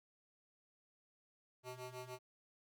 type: ring-modulated tone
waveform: 15% pulse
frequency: 253.3 Hz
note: B3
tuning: 44 cents sharp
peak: -38 dBFS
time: 1.63-2.19 s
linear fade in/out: 50 ms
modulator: 130 Hz
effects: none